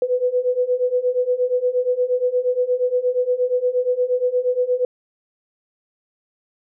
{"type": "beating tone pair", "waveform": "sine", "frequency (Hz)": [493.5, 502], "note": ["B4", "B4"], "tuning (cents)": [-1, 28], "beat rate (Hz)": 8.5, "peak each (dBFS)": [-21, -19], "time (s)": [0.02, 4.85], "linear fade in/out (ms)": 2, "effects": []}